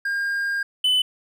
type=tone pair in turn; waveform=triangle; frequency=1611 / 3010 Hz; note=G6 / F#7; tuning=+47 / +29 cents; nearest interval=major seventh; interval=1082 cents; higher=second; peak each=-20 / -15 dBFS; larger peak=second; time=0.05-0.63 / 0.84-1.02 s; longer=first; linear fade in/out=5 ms; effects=none